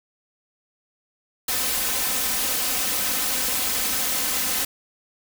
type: noise with comb filter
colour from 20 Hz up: white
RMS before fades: -24 dBFS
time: 1.48-4.65 s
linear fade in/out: 5 ms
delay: 3.9 ms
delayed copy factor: +0.7
effects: none